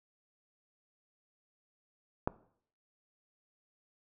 click, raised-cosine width 1 ms, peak -15 dBFS, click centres 2.275 s, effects noise-tail reverb RT60 0.6 s tail -19 dB re dry

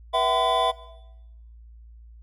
triangle tone cluster, 485.3 / 659 / 759 / 1018 / 3474 Hz, B4 / E5 / F#5 / C6 / A7, -30 / -1 / +44 / -48 / -23 cents, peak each -29 / -21 / -24 / -22 / -28 dBFS, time 0.13-0.72 s, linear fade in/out 20 ms, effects noise-tail reverb RT60 0.9 s tail -18 dB re dry + added 57 Hz sine -44 dBFS peak until 2.22 s

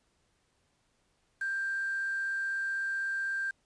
sine tone with quantisation, 1584 Hz, G6, 18 cents sharp, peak -30 dBFS, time 1.41-3.51 s, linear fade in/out 5 ms, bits 8, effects pink hiss -73 dBFS RMS until 3.65 s + resampled to 22050 Hz

